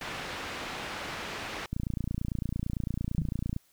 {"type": "low-pass noise", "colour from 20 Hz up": "white", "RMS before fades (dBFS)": -38, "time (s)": [0.01, 1.66], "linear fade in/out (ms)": 2, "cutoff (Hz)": 2500, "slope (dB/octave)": 12}
{"type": "click train", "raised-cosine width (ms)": 5, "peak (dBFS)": -19, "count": 54, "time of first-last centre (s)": [1.73, 3.564], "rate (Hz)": 28.9}
{"type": "tone with exponential decay", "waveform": "sine", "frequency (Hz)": 155.56, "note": "D#3", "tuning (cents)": 0, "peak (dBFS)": -20, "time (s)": [3.18, 3.3], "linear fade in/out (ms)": 0, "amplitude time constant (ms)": 24}
{"effects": ["white hiss -66 dBFS RMS until 3.72 s"]}